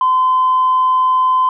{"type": "tone", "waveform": "sine", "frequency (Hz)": 1026, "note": "C6", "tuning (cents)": -34, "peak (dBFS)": -9, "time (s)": [0.01, 1.49], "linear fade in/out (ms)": 2, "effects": ["tanh soft clip ceiling -6 dBFS"]}